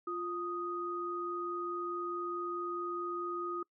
sine tone pair together, 349.2 / 1244.5 Hz, F4 / D#6, 0 / 0 cents, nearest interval octave + minor seventh, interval 2200 cents, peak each -38 / -37 dBFS, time 0.07-3.63 s, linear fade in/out 5 ms, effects noise-tail reverb RT60 0.1 s tail -25 dB re dry

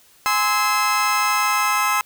30% pulse chord, Ab augmented, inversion none, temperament just, 830.6 / 1038.3 / 1297.8 Hz, Ab5 / C6 / E6, 0 / -14 / -27 cents, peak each -22 / -18 / -18 dBFS, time 0.26-2.01 s, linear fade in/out 0 ms, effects white hiss -53 dBFS RMS until 2.05 s

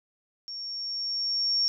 sine tone with level ramp, 5510 Hz, F8, 24 cents flat, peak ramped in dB -35 to -21 dBFS, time 0.48-1.68 s, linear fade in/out 0 ms, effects none

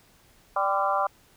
harmonic tone with a mistuned harmonic, 196 Hz, G3, in tune, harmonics 3 / 4 / 5 / 6 / 7, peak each -29 / -27 / -29 / -27 / -32 dBFS, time 0.56-1.07 s, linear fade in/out 5 ms, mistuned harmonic 5, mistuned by +53 cents, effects pink hiss -59 dBFS RMS until 1.36 s

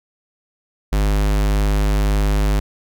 square tone, 50.9 Hz, G#1, 34 cents flat, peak -15 dBFS, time 0.92-2.6 s, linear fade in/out 10 ms, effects none

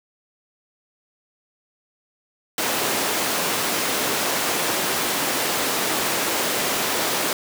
pink high-pass noise, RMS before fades -23 dBFS, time 2.58-7.33 s, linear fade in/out 2 ms, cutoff 300 Hz, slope 12 dB/octave, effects none

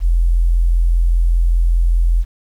sine tone, 42.54 Hz, F1, 45 cents flat, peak -10 dBFS, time 0-2.25 s, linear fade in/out 50 ms, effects 8-bit

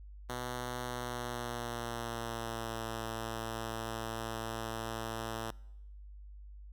5% pulse tone with pitch glide, 123.1 to 112.88 Hz, B2 to A2, -5 to +45 cents, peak -26 dBFS, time 0.29-5.51 s, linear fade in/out 5 ms, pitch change -150 cents, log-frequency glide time 0.84-2.84 s, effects noise-tail reverb RT60 0.9 s tail -24 dB re dry + added 50 Hz sine -47 dBFS peak until 6.72 s

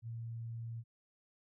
sine tone, 115.3 Hz, A#2, 19 cents flat, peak -40 dBFS, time 0.02-0.84 s, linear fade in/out 50 ms, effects none

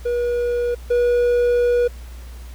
triangle tone pair in turn, 481.9 / 484 Hz, B4 / B4, -43 / -35 cents, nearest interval unison, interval 8 cents, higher second, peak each -16 / -12 dBFS, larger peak second, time 0.05-0.75 / 0.9-1.88 s, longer second, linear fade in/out 10 ms, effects added 60 Hz sine -33 dBFS peak until 2.54 s + pink hiss -47 dBFS RMS until 2.54 s

